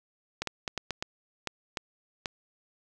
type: clicks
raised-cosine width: 0.2 ms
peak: -14 dBFS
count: 9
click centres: 0.42 / 0.473 / 0.678 / 0.777 / 0.907 / 1.025 / 1.473 / 1.772 / 2.258 s
effects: none